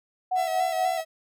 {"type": "tone with tremolo", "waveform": "sine", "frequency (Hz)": 740, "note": "F#5", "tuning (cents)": 0, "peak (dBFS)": -21, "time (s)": [0.31, 1.01], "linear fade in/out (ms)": 10, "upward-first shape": "sine", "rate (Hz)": 4.2, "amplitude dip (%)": 65}
{"type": "tone with vibrato", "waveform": "45% pulse", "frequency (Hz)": 657, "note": "E5", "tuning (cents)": -6, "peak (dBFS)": -28, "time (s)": [0.35, 1.05], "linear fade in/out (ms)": 50, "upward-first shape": "square", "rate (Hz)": 4, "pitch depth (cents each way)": 33}
{"effects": []}